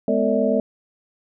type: tone cluster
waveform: sine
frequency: 210.8 / 249.7 / 451 / 574 / 642 Hz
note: G#3 / B3 / A4 / D5 / E5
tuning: +26 / +19 / +43 / -40 / -46 cents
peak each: -23 dBFS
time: 0.08-0.6 s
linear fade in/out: 2 ms
effects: none